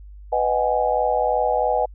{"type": "chord", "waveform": "sine", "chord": "G# minor seventh", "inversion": "first", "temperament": "just", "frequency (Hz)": [498.4, 623, 747.5, 830.6], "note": ["B4", "D#5", "F#5", "G#5"], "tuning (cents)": [16, 2, 17, 0], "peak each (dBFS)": -23, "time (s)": [0.32, 1.86], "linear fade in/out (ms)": 10, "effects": ["added 50 Hz sine -38 dBFS peak until 1.94 s"]}